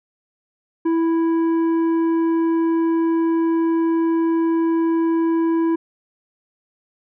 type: tone with tanh clipping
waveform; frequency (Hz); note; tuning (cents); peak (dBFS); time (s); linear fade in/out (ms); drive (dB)
sine; 329.6; E4; 0; -17; 0.85-5.76; 10; 8
effects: none